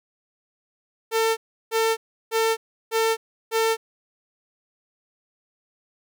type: tone bursts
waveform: sawtooth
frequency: 448.9 Hz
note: A4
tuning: 35 cents sharp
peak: -15 dBFS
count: 5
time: 1.11-3.77 s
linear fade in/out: 50 ms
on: 260 ms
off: 340 ms
effects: none